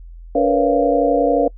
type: tone cluster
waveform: sine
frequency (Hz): 285 / 466.8 / 498.1 / 561 / 692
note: C#4 / A#4 / B4 / C#5 / F5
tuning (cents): +48 / +2 / +15 / +21 / -16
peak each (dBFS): -19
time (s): 0.35-1.48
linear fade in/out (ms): 5
effects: noise-tail reverb RT60 0.1 s tail -25 dB re dry + added 42 Hz sine -34 dBFS peak until 1.57 s